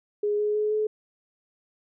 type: tone with pitch steps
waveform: sine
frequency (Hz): 415.3 / 419.6 / 424 / 428.5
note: G#4 / G#4 / G#4 / A4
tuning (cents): 0 / +18 / +36 / -46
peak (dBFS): -22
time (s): 0.23-0.87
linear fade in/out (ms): 5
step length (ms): 160
effects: none